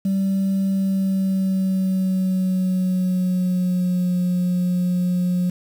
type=tone with pitch glide; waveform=sine; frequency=193.5 to 179.5 Hz; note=G3 to F3; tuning=-22 to +48 cents; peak=-15 dBFS; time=0.05-5.5 s; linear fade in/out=5 ms; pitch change=-130 cents; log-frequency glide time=0.68-4.14 s; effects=tanh soft clip ceiling -16 dBFS + 7-bit